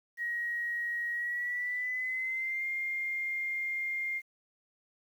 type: tone with pitch glide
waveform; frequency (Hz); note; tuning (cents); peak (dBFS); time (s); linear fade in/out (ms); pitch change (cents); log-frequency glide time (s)
sine; 1894 to 2114; A#6 to C7; +27 to +17; -31; 0.17-4.22; 50; +190; 1.12-2.66
effects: 10-bit

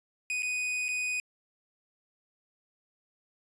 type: tone with dropouts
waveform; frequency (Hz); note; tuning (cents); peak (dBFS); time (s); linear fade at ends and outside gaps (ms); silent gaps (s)
45% pulse; 2489; D#7; 0; -29; 0.3-1.2; 1; 0.423-0.43 / 0.883-0.888
effects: resampled to 22050 Hz

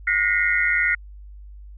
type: tone cluster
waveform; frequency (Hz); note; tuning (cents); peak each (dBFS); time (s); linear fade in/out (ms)
sine; 1440 / 1863 / 2026 / 2127; F#6 / A#6 / B6 / C7; -47 / -2 / +44 / +28; -23; 0.07-0.95; 5
effects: added 50 Hz sine -38 dBFS peak until 1.77 s

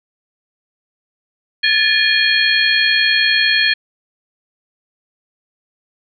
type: tone cluster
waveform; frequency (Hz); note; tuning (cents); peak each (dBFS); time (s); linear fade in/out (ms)
sine; 1714 / 1774 / 2429 / 3258 / 4285; A6 / A6 / D#7 / G#7 / C8; -46 / +14 / -42 / -34 / +40; -18; 1.63-3.74; 10
effects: none

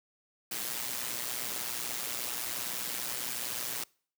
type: noise with amplitude modulation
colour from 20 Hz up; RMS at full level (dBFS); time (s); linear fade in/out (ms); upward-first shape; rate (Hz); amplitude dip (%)
white; -33; 0.51-3.84; 5; sine; 121; 65
effects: noise-tail reverb RT60 0.5 s tail -26 dB re dry + high-pass 100 Hz 12 dB/octave

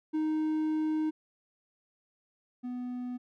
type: tone pair in turn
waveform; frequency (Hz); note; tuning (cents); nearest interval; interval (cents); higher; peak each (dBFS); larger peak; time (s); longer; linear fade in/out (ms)
triangle; 311.1 / 247.8; D#4 / B3; 0 / +6; major third; 394; first; -25 / -32; first; 0.13-1.11 / 2.63-3.18; first; 20
effects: none

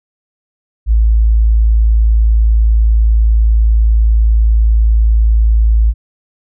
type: tone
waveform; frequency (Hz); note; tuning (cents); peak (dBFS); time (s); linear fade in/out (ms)
sine; 55; A1; 0; -6; 0.86-5.94; 50
effects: none

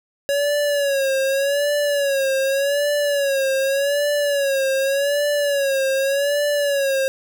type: tone with vibrato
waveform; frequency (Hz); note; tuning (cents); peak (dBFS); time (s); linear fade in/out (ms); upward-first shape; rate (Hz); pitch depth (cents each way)
square; 559; C#5; +14; -18; 0.29-7.08; 0; sine; 0.85; 77
effects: none

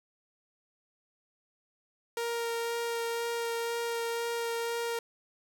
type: tone with vibrato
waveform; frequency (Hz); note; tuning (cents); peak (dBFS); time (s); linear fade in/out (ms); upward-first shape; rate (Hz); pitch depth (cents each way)
sawtooth; 466.1; A#4; 0; -27; 2.17-4.99; 2; sine; 2; 9
effects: none

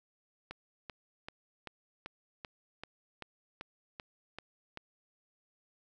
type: click train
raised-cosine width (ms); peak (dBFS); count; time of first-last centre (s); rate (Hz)
0.3; -26; 12; 0.51-4.774; 2.58
effects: none

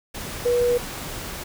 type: tone in noise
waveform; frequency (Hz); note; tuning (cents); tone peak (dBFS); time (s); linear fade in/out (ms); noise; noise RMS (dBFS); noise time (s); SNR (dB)
sine; 484.7; B4; -32; -17; 0.45-0.78; 10; pink; -33; 0.14-1.44; +13
effects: none

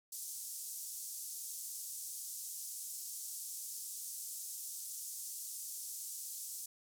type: band-pass noise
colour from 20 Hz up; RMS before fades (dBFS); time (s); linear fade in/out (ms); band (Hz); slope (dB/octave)
pink; -45; 0.12-6.66; 5; 6300 to 14000; 24
effects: none

